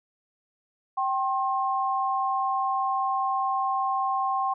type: tone pair together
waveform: sine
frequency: 777 / 1068 Hz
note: G5 / C6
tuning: -16 / +35 cents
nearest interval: tritone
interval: 551 cents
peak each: -26 dBFS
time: 0.97-4.54 s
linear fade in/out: 10 ms
effects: none